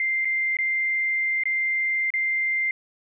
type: tone with dropouts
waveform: sine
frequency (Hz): 2093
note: C7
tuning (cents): 0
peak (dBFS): -21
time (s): 0-2.71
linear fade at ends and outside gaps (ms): 2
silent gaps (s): 0.248-0.253 / 0.569-0.587 / 1.436-1.455 / 2.104-2.138
effects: none